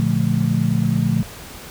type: chord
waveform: sine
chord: Bb major seventh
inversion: none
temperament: just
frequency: 116.54 / 145.68 / 174.81 / 218.5 Hz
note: Bb2 / D3 / F3 / A3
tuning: 0 / -14 / +2 / -12 cents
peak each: -21 dBFS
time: 0-1.23 s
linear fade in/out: 0 ms
effects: pink hiss -37 dBFS RMS until 1.7 s